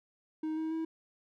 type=tone with pitch steps; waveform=triangle; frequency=313.3 / 318 / 322.9 Hz; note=D#4 / D#4 / E4; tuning=+12 / +38 / -36 cents; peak=-30 dBFS; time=0.43-0.85 s; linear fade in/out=5 ms; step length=140 ms; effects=none